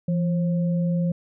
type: tone pair together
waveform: sine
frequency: 169.9 / 536.3 Hz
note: F3 / C5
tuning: -47 / +43 cents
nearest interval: octave + minor sixth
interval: 1990 cents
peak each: -20 / -32 dBFS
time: 0.08-1.12 s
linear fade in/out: 5 ms
effects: none

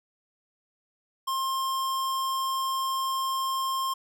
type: tone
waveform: square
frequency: 1062 Hz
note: C6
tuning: 25 cents sharp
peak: -27 dBFS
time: 1.27-3.94 s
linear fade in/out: 10 ms
effects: none

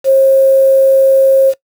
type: tone with quantisation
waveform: sine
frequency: 537 Hz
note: C5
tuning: 45 cents sharp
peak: -4 dBFS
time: 0.04-1.54 s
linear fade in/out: 50 ms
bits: 5
effects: noise-tail reverb RT60 0.1 s tail -20 dB re dry

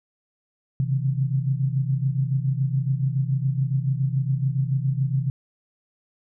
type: tone cluster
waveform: sine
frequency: 130.9 / 138 / 161.7 Hz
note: C3 / C#3 / E3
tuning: +1 / -7 / -33 cents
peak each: -22 / -26 / -30 dBFS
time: 0.8-5.3 s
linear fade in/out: 0 ms
effects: none

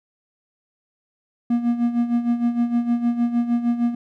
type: tone with tremolo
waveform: triangle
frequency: 237.7 Hz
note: A#3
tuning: 34 cents sharp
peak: -13 dBFS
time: 1.5-3.95 s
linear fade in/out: 5 ms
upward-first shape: sine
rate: 6.5 Hz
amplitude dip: 70%
effects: none

